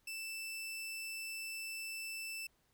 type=tone; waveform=sawtooth; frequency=2652 Hz; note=E7; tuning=10 cents sharp; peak=-38 dBFS; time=0.07-2.47 s; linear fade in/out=5 ms; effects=pink hiss -75 dBFS RMS until 2.73 s